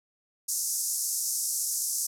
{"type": "band-pass noise", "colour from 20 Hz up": "pink", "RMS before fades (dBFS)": -30, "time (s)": [0.48, 2.07], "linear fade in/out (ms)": 10, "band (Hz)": [5500, 13000], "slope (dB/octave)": 48, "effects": []}